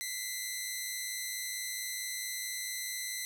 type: tone pair together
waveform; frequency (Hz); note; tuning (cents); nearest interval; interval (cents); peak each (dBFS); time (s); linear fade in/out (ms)
10% pulse; 1970.5 / 2075; B6 / C7; -4 / -15; minor second; 89; -30 / -29; 0.01-3.25; 0
effects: 10-bit